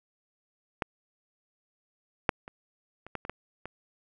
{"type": "clicks", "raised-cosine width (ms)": 0.5, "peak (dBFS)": [-13, -6, -27, -29, -18, -24, -18, -23], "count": 8, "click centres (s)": [0.822, 2.292, 2.479, 3.066, 3.153, 3.251, 3.296, 3.656], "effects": []}